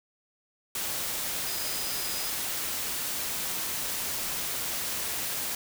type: tone in noise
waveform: sine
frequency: 4978 Hz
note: D#8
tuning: in tune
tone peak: -39 dBFS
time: 1.47-2.3 s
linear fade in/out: 2 ms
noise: white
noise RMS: -32 dBFS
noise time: 0.75-5.55 s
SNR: -10 dB
effects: none